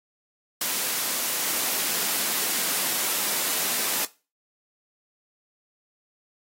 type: high-pass noise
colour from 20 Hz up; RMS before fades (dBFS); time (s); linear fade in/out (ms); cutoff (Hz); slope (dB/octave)
white; -26; 0.61-4.05; 2; 170; 24
effects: noise-tail reverb RT60 0.3 s tail -18 dB re dry + AAC 48 kbps